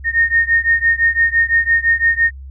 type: beating tone pair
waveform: sine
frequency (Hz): 1839 / 1844.9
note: A#6 / A#6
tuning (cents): -24 / -18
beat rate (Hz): 5.9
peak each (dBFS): -14 / -15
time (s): 0.04-2.31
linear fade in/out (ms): 50
effects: added 67 Hz sine -30 dBFS peak until 2.5 s